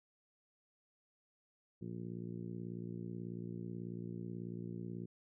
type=harmonic tone; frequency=58.27 Hz; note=A#1; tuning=in tune; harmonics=2 / 3 / 4 / 5 / 6 / 7 / 8; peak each=-47 / -45 / -49 / -56 / -50 / -57 / -63 dBFS; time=1.81-5.06 s; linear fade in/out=10 ms; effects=none